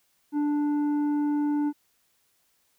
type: tone with tanh clipping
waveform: triangle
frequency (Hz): 293.7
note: D4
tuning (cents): 0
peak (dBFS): -24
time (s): 0.32-1.73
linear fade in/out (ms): 50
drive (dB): 11
effects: white hiss -69 dBFS RMS until 2.78 s